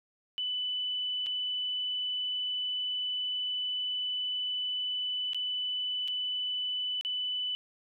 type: tone with dropouts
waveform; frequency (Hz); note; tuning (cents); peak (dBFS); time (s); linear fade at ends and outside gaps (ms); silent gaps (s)
sine; 2991; F#7; +18; -30; 0.38-7.55; 0; 1.262-1.267 / 5.333-5.346 / 6.077-6.082 / 7.011-7.049
effects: none